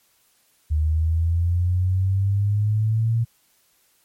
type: exponential sweep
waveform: sine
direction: up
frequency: 75.7 to 116.54 Hz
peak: -17 dBFS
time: 0.7-3.25 s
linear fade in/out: 20 ms
effects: white hiss -62 dBFS RMS until 4.04 s + MP3 64 kbps